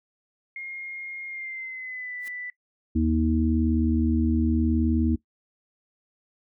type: tone with pitch glide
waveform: sine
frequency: 2136 to 1981.5 Hz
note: C7 to B6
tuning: +35 to +5 cents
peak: -33 dBFS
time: 0.56-2.5 s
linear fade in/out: 2 ms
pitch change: -130 cents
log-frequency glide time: 1.27-2.16 s
type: noise with exponential growth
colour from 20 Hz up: white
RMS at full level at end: -43 dBFS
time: 2.18-2.28 s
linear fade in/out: 0 ms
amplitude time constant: 21 ms
type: harmonic tone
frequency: 79.3 Hz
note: D#2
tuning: 33 cents sharp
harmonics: 1 / 3 / 4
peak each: -24 / -23 / -26 dBFS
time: 2.95-5.16 s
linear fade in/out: 10 ms
effects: noise-tail reverb RT60 0.1 s tail -18 dB re dry